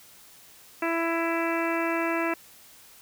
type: harmonic tone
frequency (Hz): 332.5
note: E4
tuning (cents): +15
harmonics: 1 / 2 / 3 / 4 / 5 / 6 / 7 / 8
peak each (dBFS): -28 / -31 / -33 / -34 / -35 / -36 / -36 / -37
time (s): 0.82-2.34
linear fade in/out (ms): 5
effects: white hiss -52 dBFS RMS until 3.01 s